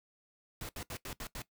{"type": "noise bursts at uneven times", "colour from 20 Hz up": "pink", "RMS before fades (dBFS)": -42, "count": 6, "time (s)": [[0.61, 0.69], [0.76, 0.83], [0.9, 0.97], [1.05, 1.13], [1.2, 1.27], [1.35, 1.42]], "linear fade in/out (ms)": 2, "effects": ["noise-tail reverb RT60 0.1 s tail -17 dB re dry"]}